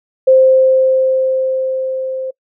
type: tone with level ramp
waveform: sine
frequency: 523.3 Hz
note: C5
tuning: in tune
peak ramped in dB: -4 to -19 dBFS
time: 0.27-2.31 s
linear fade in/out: 10 ms
effects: noise-tail reverb RT60 0.1 s tail -25 dB re dry